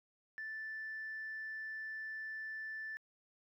sine tone, 1760 Hz, A6, in tune, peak -40 dBFS, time 0.38-2.97 s, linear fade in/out 0 ms, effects tanh soft clip ceiling -37 dBFS + 13-bit

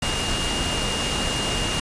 sine tone in noise, 2833 Hz, F7, 24 cents sharp, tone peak -28 dBFS, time 0.02-1.8 s, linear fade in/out 5 ms, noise pink, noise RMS -25 dBFS, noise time 0.02-1.8 s, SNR -6 dB, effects resampled to 22050 Hz

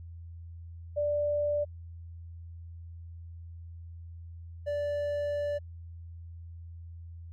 sine / triangle tone pair in turn, 587.3 / 582.6 Hz, D5 / D5, 0 / -14 cents, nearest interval unison, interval 14 cents, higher first, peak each -26 / -27 dBFS, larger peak first, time 0.96-1.65 / 4.66-5.59 s, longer second, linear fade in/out 20 ms, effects added 84 Hz sine -42 dBFS peak until 7.32 s

